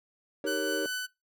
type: chord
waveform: triangle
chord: Eb dominant seventh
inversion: none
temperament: equal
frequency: 311.1 / 392 / 466.2 / 554.4 Hz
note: Eb4 / G4 / Bb4 / Db5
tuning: 0 / 0 / 0 / 0 cents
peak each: -33 dBFS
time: 0.44-0.86 s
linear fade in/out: 2 ms
type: tone with tremolo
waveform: sawtooth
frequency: 1500 Hz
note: F#6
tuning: 23 cents sharp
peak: -27 dBFS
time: 0.46-1.07 s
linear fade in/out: 20 ms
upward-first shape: sine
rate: 4.7 Hz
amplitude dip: 25%
effects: noise-tail reverb RT60 0.2 s tail -22 dB re dry